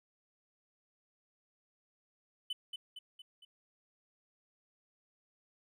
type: tone with echo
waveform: triangle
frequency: 3003 Hz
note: F#7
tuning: 25 cents sharp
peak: -33 dBFS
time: 2.5-2.53 s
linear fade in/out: 5 ms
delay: 230 ms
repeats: 4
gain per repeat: -5 dB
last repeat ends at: 3.45 s
effects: none